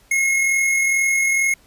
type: tone with amplitude modulation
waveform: square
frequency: 2163 Hz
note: C#7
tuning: 43 cents flat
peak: -15 dBFS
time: 0.11-1.54 s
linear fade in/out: 5 ms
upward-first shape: sine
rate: 42.2 Hz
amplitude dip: 30%
effects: pink hiss -54 dBFS RMS until 1.66 s + resampled to 32000 Hz